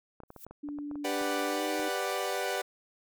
clicks, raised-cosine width 1 ms, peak -32 dBFS, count 12, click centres 0.203 / 0.235 / 0.304 / 0.363 / 0.466 / 0.51 / 0.688 / 0.787 / 0.913 / 0.956 / 1.214 / 1.795 s
violet noise with exponential growth, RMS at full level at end -43 dBFS, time 0.28-0.45 s, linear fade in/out 2 ms, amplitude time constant 36 ms
sine tone with pitch glide, 291.4 to 305.7 Hz, D4 to D#4, -13 to -30 cents, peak -35 dBFS, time 0.63-1.89 s, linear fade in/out 10 ms, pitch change +83 cents, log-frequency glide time 1.44-1.65 s
sawtooth chord, G major seventh, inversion none, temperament equal, 392 / 493.9 / 587.3 / 740 Hz, G4 / B4 / D5 / F#5, 0 / 0 / 0 / 0 cents, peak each -32 dBFS, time 1.04-2.62 s, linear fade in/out 10 ms
effects none

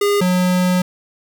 square tone pair in turn, 407.5 / 181.52 Hz, G#4 / F#3, -33 / -33 cents, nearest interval octave + major second, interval 1400 cents, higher first, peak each -14 dBFS, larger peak neither, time 0.01-0.21 / 0.21-0.82 s, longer second, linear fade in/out 5 ms, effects none

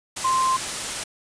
sine tone in noise, 1046.5 Hz, C6, in tune, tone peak -18 dBFS, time 0.24-0.57 s, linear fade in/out 10 ms, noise white, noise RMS -28 dBFS, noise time 0.16-1.04 s, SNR +7 dB, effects resampled to 22050 Hz

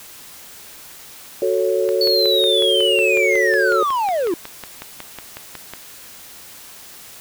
sine chord, F# minor, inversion none, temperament just, 370 / 444 / 555 Hz, F#4 / A4 / C#5, 0 / +16 / +2 cents, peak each -20 dBFS, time 1.42-3.83 s, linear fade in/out 2 ms
click train, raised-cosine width 0.3 ms, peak -15 dBFS, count 22, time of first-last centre 1.89-5.736 s, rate 5.46 Hz
triangle linear sweep, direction down, 4470 to 315.3 Hz, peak -15 dBFS, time 2.01-4.34 s, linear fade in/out 2 ms
effects white hiss -40 dBFS RMS until 7.2 s

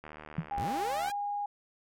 click train, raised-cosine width 0.5 ms, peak -30 dBFS, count 82, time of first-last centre 0.04-1.099 s, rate 76.5 Hz
sine tone with exponential decay, 163.7 Hz, E3, 12 cents flat, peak -24 dBFS, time 0.38-0.47 s, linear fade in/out 5 ms, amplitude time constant 18 ms
sine tone with pitch glide, 808 to 818.3 Hz, G#5 to G#5, -48 to -26 cents, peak -31 dBFS, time 0.51-1.46 s, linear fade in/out 5 ms, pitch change +22 cents, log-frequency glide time 0.79-1.34 s
sawtooth linear sweep, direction up, 32.7 to 830.6 Hz, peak -31 dBFS, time 0.57-1.12 s, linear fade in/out 10 ms
effects none

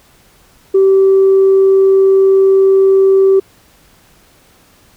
sine tone, 386.3 Hz, G4, 25 cents flat, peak -4 dBFS, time 0.74-3.4 s, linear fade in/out 10 ms, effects tanh soft clip ceiling -2 dBFS + pink hiss -48 dBFS RMS until 4.96 s

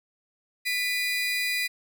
30% pulse tone pair together, 1994 / 2432 Hz, B6 / D#7, +16 / -40 cents, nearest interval minor third, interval 344 cents, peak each -25 / -26 dBFS, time 0.65-1.68 s, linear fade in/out 20 ms, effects none

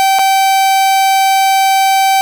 45% pulse tone with dropouts, 774 Hz, G5, 22 cents flat, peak -8 dBFS, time 0-2.21 s, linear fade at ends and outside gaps 0 ms, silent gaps 0.187-0.192 s, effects none

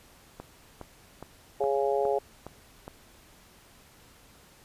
click train, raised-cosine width 1 ms, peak -25 dBFS, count 7, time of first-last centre 0.4-2.879 s, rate 2.42 Hz
harmonic tone, 138.59 Hz, C#3, in tune, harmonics 3 / 4 / 5 / 6, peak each -27 / -29 / -31 / -33 dBFS, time 1.6-2.19 s, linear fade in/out 10 ms
effects pink hiss -56 dBFS RMS until 4.64 s + resampled to 32000 Hz

